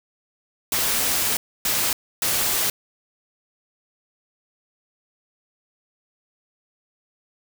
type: noise bursts at uneven times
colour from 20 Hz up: white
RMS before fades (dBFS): -22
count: 3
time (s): 0.72-1.37 / 1.65-1.93 / 2.22-2.7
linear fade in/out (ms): 2
effects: none